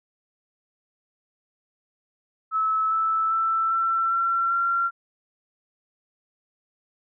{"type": "tone with pitch steps", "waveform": "sine", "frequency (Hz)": [1300, 1314.3, 1328.9, 1343.5, 1358.3, 1373.3], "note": ["E6", "E6", "E6", "E6", "F6", "F6"], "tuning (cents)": [-24, -6, 14, 33, -49, -30], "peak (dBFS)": -20, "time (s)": [2.51, 4.91], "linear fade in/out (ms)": 50, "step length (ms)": 400, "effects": []}